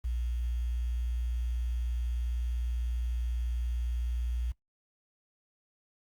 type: tone with quantisation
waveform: sine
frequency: 59.7 Hz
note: A#1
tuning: 42 cents sharp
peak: -29 dBFS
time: 0.04-4.52 s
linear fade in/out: 10 ms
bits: 9
effects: noise-tail reverb RT60 0.1 s tail -21 dB re dry + Opus 32 kbps